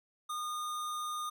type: tone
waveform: square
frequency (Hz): 1222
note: D#6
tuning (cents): -32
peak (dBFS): -36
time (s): 0.29-1.3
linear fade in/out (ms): 10
effects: none